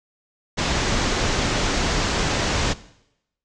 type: low-pass noise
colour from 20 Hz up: pink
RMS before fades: -22 dBFS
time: 0.57-2.74 s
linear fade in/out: 20 ms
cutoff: 7200 Hz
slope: 48 dB/octave
effects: noise-tail reverb RT60 0.8 s tail -18 dB re dry